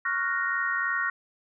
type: chord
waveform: sine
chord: Gb major seventh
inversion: second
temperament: equal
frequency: 1108.7 / 1396.9 / 1480 / 1864.7 Hz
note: Db6 / F6 / Gb6 / Bb6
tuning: 0 / 0 / 0 / 0 cents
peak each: -32 / -31 / -32 / -28 dBFS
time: 0.05-1.1 s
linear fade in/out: 5 ms
effects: none